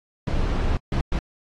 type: noise bursts at uneven times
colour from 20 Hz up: brown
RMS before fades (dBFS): -22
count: 3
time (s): 0.27-0.77 / 0.92-1.01 / 1.12-1.19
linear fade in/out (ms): 2
effects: low-pass 5000 Hz 12 dB/octave + AAC 32 kbps